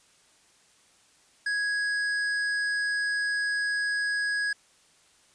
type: tone with hard clipping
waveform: sine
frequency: 1661.2 Hz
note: G#6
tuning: in tune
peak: -27 dBFS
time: 1.46-4.53 s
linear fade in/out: 5 ms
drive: 9 dB
effects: white hiss -61 dBFS RMS until 5.34 s + resampled to 22050 Hz